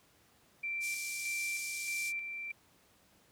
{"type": "tone with tremolo", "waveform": "sine", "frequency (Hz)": 2349, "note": "D7", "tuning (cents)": 0, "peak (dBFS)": -34, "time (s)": [0.63, 2.52], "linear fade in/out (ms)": 10, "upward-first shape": "square", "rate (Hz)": 1.6, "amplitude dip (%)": 40}
{"type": "band-pass noise", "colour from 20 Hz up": "pink", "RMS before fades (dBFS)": -43, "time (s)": [0.8, 2.13], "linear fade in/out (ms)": 50, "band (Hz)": [5000, 11000], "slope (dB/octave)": 24}
{"effects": ["pink hiss -66 dBFS RMS until 3.31 s", "high-pass 80 Hz 12 dB/octave"]}